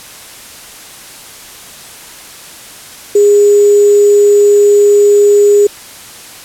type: tone with sample-and-hold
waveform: sine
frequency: 410 Hz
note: G#4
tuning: 22 cents flat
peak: -3 dBFS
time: 3.15-5.67 s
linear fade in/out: 5 ms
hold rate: 7350 Hz
effects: white hiss -32 dBFS RMS until 6.44 s + low-pass 12000 Hz 12 dB/octave